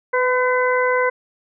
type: harmonic tone with a mistuned harmonic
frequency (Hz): 506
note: B4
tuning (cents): +42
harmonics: 1 / 2 / 3 / 4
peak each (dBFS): -18 / -21 / -23 / -24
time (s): 0.13-1.1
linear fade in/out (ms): 10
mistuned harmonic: 1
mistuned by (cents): -17
effects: none